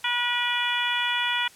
harmonic tone with a mistuned harmonic, 483.6 Hz, B4, 36 cents flat, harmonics 2 / 3 / 4 / 5 / 6 / 7, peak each -30 / -30 / -30 / -30 / -30 / -30 dBFS, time 0.04-1.48 s, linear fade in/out 5 ms, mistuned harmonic 6, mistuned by +21 cents, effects white hiss -51 dBFS RMS until 1.55 s + low-pass 11000 Hz 12 dB/octave

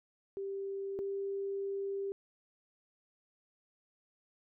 sine tone pair in turn, 392.7 / 394.7 Hz, G4 / G4, +3 / +12 cents, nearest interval unison, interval 9 cents, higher second, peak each -36 / -34 dBFS, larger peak second, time 0.37-0.99 / 0.99-2.12 s, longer second, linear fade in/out 0 ms, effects none

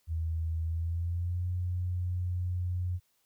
sine tone with pitch glide, 81.3 to 89.69 Hz, E2 to F2, -23 to +47 cents, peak -29 dBFS, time 0.07-3 s, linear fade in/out 50 ms, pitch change +170 cents, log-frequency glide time 0.64-1.46 s, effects white hiss -73 dBFS RMS until 3.25 s

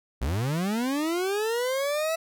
40% pulse linear sweep, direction up, 54.5 to 659.3 Hz, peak -24 dBFS, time 0.21-2.16 s, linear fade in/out 10 ms, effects none

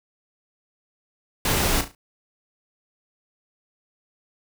pink noise with echo, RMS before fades -22 dBFS, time 1.45-1.81 s, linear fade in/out 2 ms, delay 35 ms, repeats 4, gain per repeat -9 dB, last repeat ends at 1.95 s, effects none

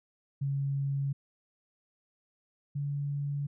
sine tone pair in turn, 138.9 / 142.72 Hz, C#3 / D3, +4 / -49 cents, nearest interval unison, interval 47 cents, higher second, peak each -28 / -30 dBFS, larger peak first, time 0.41-1.13 / 2.75-3.47 s, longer neither, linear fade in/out 10 ms, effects none

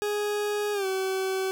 40% pulse tone with pitch glide, 415.3 to 380.8 Hz, G#4 to F#4, 0 to +50 cents, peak -25 dBFS, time 0.02-1.51 s, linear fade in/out 0 ms, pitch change -150 cents, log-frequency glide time 0.73-0.86 s, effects none

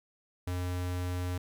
square tone, 90 Hz, F#2, 47 cents flat, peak -32 dBFS, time 0.47-1.38 s, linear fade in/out 5 ms, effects 12-bit

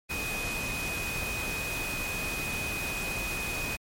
sine tone in noise, 2500 Hz, D#7, 8 cents sharp, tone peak -33 dBFS, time 0.09-3.77 s, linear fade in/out 20 ms, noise pink, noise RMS -35 dBFS, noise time 0.09-3.77 s, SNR -1 dB, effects MP3 64 kbps

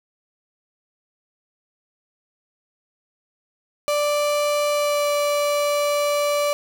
35% pulse tone with pitch glide, 587.3 to 582.6 Hz, D5 to D5, 0 to -14 cents, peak -17 dBFS, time 3.88-6.53 s, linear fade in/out 0 ms, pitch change -14 cents, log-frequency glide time 4.7-5.1 s, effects none

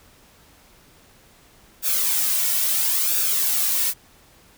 blue noise with flanger, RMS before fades -21 dBFS, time 1.82-3.94 s, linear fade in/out 50 ms, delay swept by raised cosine 0.97 to 2.47 ms, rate 0.74 Hz, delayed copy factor -0.6, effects pink hiss -53 dBFS RMS until 4.57 s

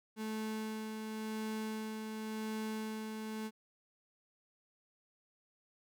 35% pulse tone with tremolo, 217.9 Hz, A3, 17 cents flat, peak -35 dBFS, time 0.16-3.51 s, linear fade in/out 50 ms, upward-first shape sine, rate 0.92 Hz, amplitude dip 35%, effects none

